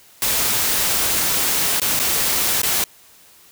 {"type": "noise with dropouts", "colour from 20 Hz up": "white", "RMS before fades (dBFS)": -19, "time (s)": [0.22, 2.84], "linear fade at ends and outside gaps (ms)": 1, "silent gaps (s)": [[1.799, 1.817], [1.992, 1.998], [2.618, 2.632]], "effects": ["white hiss -49 dBFS RMS until 3.51 s"]}